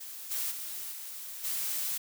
blue noise with level steps, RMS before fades -43 / -33 / -39 / -42 / -33 dBFS, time 0-1.98 s, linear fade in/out 10 ms, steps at 0.3 / 0.5 / 0.91 / 1.43 s, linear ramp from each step 20 ms, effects none

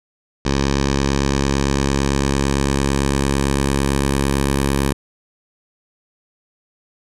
10% pulse tone with low-pass filter sweep, 68.9 Hz, C#2, 10 cents flat, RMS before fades -18 dBFS, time 0.45-4.93 s, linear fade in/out 5 ms, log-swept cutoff 5800 to 11000 Hz, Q 1.8, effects none

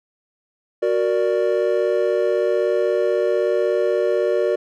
triangle chord, Gb augmented, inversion none, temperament equal, 370 / 466.2 / 587.3 Hz, Gb4 / Bb4 / D5, 0 / 0 / 0 cents, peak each -19 dBFS, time 0.82-4.56 s, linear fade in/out 10 ms, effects none

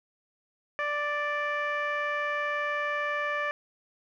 15% pulse tone with low-pass filter, 587.3 Hz, D5, in tune, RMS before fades -30 dBFS, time 0.79-3.51 s, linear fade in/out 0 ms, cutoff 2000 Hz, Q 1.8, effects none

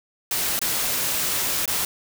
white noise with dropouts, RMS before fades -24 dBFS, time 0.31-1.85 s, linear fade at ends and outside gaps 2 ms, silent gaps 0.592-0.615 / 1.657-1.677 s, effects none

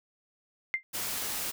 sine tone with exponential decay, 2093 Hz, C7, in tune, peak -21 dBFS, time 0.74-0.83 s, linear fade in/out 0 ms, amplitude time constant 18 ms
white noise, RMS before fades -34 dBFS, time 0.93-1.52 s, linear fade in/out 20 ms
effects none

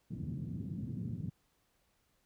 pink band-pass noise, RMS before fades -40 dBFS, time 0.1-1.3 s, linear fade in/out 10 ms, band 100 to 230 Hz, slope 24 dB/octave, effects pink hiss -75 dBFS RMS until 2.25 s

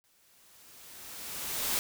white noise with exponential growth, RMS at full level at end -29 dBFS, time 0.04-1.79 s, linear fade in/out 0 ms, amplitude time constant 380 ms, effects none

